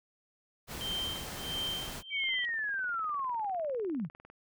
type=noise; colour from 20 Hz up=pink; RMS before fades=-41 dBFS; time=0.67-2.03 s; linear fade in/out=50 ms
type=tone with tremolo; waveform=sine; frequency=3136 Hz; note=G7; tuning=in tune; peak=-32 dBFS; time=0.81-2.45 s; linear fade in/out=0 ms; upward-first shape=sine; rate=1.5 Hz; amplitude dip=95%
type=linear sweep; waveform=sine; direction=down; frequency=2300 to 130.2 Hz; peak=-31 dBFS; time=2.1-4.09 s; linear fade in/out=50 ms
type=click train; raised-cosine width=0.5 ms; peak=-37 dBFS; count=42; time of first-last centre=2.24-4.3 s; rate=19.9 Hz
effects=none